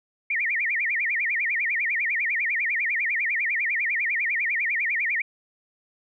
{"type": "tone with vibrato", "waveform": "sine", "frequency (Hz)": 2093, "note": "C7", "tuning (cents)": 0, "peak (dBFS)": -22, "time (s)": [0.3, 5.22], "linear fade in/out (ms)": 5, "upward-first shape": "sine", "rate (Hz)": 10, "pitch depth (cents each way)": 260, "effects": []}